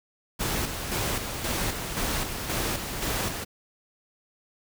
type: noise with tremolo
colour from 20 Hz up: pink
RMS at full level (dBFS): -28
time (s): 0.39-3.45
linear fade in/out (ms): 20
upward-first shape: square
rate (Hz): 1.9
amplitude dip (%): 45
effects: none